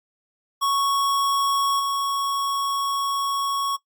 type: tone with level steps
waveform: square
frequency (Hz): 1108.7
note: C#6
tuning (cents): 0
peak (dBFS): -20 / -23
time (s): 0.61-3.77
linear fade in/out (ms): 20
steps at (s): 1.79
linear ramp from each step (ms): 10
effects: noise-tail reverb RT60 0.1 s tail -19 dB re dry + Opus 48 kbps